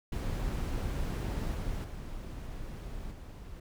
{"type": "noise with level steps", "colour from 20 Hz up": "brown", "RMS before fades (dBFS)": [-33, -35, -41, -45], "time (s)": [0.12, 3.6], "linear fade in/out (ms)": 5, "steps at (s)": [1.54, 1.84, 3.11], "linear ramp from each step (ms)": 5, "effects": []}